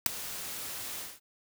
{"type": "noise with ADSR envelope", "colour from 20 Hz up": "white", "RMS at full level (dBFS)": -18, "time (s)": [0.06, 1.2], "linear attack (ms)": 3, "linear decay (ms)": 6, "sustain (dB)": -21, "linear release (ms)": 210, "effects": []}